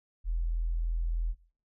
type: tone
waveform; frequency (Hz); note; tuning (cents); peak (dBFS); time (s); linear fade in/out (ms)
sine; 41.62; E1; +17; -27; 0.24-1.35; 50
effects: noise-tail reverb RT60 0.4 s tail -18 dB re dry